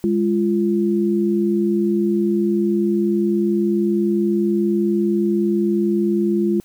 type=tone pair together; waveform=sine; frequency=205.1 / 344.9 Hz; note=G#3 / F4; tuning=-21 / -22 cents; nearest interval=major sixth; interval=899 cents; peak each=-18 dBFS; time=0.04-6.6 s; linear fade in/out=0 ms; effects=white hiss -54 dBFS RMS until 6.64 s